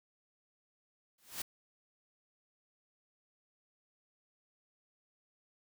white noise with exponential growth, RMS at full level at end -35 dBFS, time 1.18-1.42 s, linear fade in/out 5 ms, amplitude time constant 51 ms, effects none

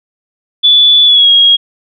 sine tone with pitch glide, 3458 to 3285 Hz, A7 to G#7, -31 to -20 cents, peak -3 dBFS, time 0.63-1.57 s, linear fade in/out 20 ms, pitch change -89 cents, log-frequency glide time 1.05-1.29 s, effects none

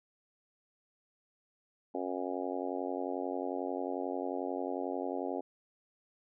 harmonic tone, 91.2 Hz, F#2, 24 cents flat, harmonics 3 / 4 / 5 / 6 / 7 / 8 / 9, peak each -39 / -40 / -41 / -42 / -42 / -43 / -44 dBFS, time 1.94-5.41 s, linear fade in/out 10 ms, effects none

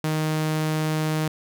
sawtooth tone, 155.8 Hz, D#3, 3 cents sharp, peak -18 dBFS, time 0.04-1.28 s, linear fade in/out 2 ms, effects none

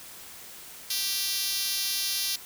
5% pulse tone with high-pass filter, 392 Hz, G4, in tune, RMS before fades -29 dBFS, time 0.9-2.36 s, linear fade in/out 5 ms, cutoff 5100 Hz, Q 0.98, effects white hiss -45 dBFS RMS until 2.45 s

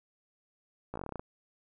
slowing click train, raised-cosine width 1 ms, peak -24 dBFS, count 11, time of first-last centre 0.94-1.195 s, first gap 16 ms, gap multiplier 1.1, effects none

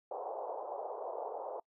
pink band-pass noise, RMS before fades -41 dBFS, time 0.11-1.6 s, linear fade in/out 5 ms, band 440 to 940 Hz, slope 48 dB/octave, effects noise-tail reverb RT60 0.1 s tail -25 dB re dry

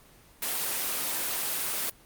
white high-pass noise, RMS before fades -30 dBFS, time 0.42-1.9 s, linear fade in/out 5 ms, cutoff 230 Hz, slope 12 dB/octave, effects pink hiss -56 dBFS RMS until 2.05 s + Opus 24 kbps

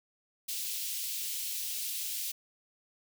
white high-pass noise, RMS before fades -36 dBFS, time 0.48-2.32 s, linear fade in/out 10 ms, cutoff 2700 Hz, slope 24 dB/octave, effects none

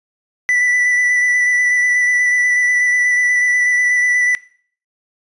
triangle tone with vibrato, 1975.5 Hz, B6, in tune, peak -10 dBFS, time 0.49-4.35 s, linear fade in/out 0 ms, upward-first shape square, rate 8.2 Hz, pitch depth 12 cents each way, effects noise-tail reverb RT60 0.5 s tail -20 dB re dry + resampled to 24000 Hz

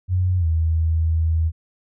sine tone with pitch glide, 91.3 to 80.87 Hz, F#2 to E2, -23 to -33 cents, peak -16 dBFS, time 0.08-1.52 s, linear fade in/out 50 ms, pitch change -210 cents, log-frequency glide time 0.38-0.46 s, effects none

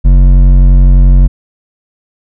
sine tone with hard clipping, 45.84 Hz, F#1, 15 cents flat, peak -3 dBFS, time 0.04-1.28 s, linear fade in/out 20 ms, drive 9 dB, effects none

